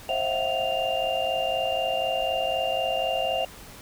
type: tone cluster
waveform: sine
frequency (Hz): 532 / 645 / 689 / 749 / 2795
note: C5 / E5 / F5 / F#5 / F7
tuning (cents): +29 / -38 / -24 / +21 / +1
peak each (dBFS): -30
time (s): 0.09-3.45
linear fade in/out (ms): 2
effects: pink hiss -45 dBFS RMS until 3.81 s